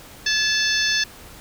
harmonic tone with a mistuned harmonic, 880 Hz, A5, in tune, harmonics 2 / 3 / 4 / 5 / 6 / 7, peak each -22 / -28 / -26 / -26 / -25 / -28 dBFS, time 0.26-1.04 s, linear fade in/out 5 ms, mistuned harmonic 2, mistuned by -42 cents, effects pink hiss -43 dBFS RMS until 1.4 s

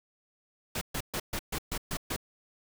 pink noise bursts, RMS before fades -33 dBFS, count 8, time 0.75-2.164 s, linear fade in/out 5 ms, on 63 ms, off 130 ms, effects none

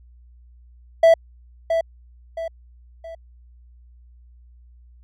triangle tone with echo, 659 Hz, E5, 1 cent flat, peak -7 dBFS, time 1.03-1.14 s, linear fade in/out 5 ms, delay 670 ms, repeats 3, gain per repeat -8 dB, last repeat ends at 3.15 s, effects added 60 Hz sine -46 dBFS peak until 5.03 s

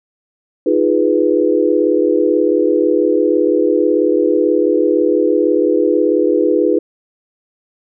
sine chord, F half-diminished seventh, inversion third, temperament equal, 311.1 / 349.2 / 415.3 / 493.9 Hz, Eb4 / F4 / Ab4 / Cb5, 0 / 0 / 0 / 0 cents, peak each -16 dBFS, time 0.66-6.79 s, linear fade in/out 5 ms, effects none

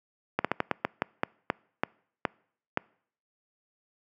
slowing click train, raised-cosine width 0.5 ms, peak -9 dBFS, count 12, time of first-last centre 0.39-2.774 s, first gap 56 ms, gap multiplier 1.25, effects noise-tail reverb RT60 0.6 s tail -26 dB re dry + high-pass 150 Hz 12 dB/octave

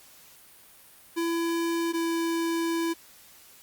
square tone pair in turn, 335.1 / 332.8 Hz, E4 / E4, +29 / +17 cents, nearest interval unison, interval 12 cents, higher first, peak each -26 dBFS, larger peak neither, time 1.16-1.93 / 1.93-2.94 s, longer second, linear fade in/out 20 ms, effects white hiss -53 dBFS RMS until 3.62 s + Opus 48 kbps

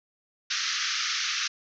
white band-pass noise, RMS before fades -29 dBFS, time 0.5-1.48 s, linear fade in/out 10 ms, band 1200 to 6300 Hz, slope 96 dB/octave, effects none

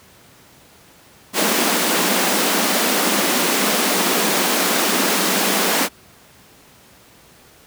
pink high-pass noise, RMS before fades -18 dBFS, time 1.33-5.89 s, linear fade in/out 50 ms, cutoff 180 Hz, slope 96 dB/octave, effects pink hiss -48 dBFS RMS until 7.66 s + high-pass 80 Hz 12 dB/octave

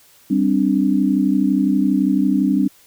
sine chord, G suspended fourth, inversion none, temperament equal, 196 / 261.6 / 293.7 Hz, G3 / C4 / D4, 0 / 0 / 0 cents, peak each -18 dBFS, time 0.3-2.68 s, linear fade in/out 10 ms, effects white hiss -51 dBFS RMS until 2.86 s

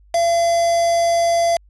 triangle tone with quantisation, 680 Hz, F5, 46 cents flat, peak -12 dBFS, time 0.14-1.57 s, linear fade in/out 5 ms, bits 4, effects added 50 Hz sine -47 dBFS peak until 1.69 s + resampled to 24000 Hz

